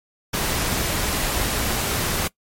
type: noise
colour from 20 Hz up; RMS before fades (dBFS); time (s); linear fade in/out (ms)
pink; -23; 0.33-2.28; 10
effects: noise-tail reverb RT60 0.1 s tail -22 dB re dry + MP3 64 kbps